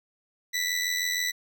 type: tone with amplitude modulation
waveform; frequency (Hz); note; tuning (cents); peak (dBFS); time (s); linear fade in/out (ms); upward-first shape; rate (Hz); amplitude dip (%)
20% pulse; 1975.5; B6; 0; -18; 0.53-1.32; 20; sine; 86.4; 60
effects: none